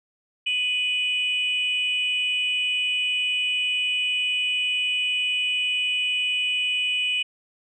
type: tone pair together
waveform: sine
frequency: 2489 / 2960 Hz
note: D#7 / F#7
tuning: 0 / 0 cents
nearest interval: minor third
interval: 300 cents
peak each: -23 dBFS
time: 0.46-7.23 s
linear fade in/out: 10 ms
effects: tanh soft clip ceiling -16 dBFS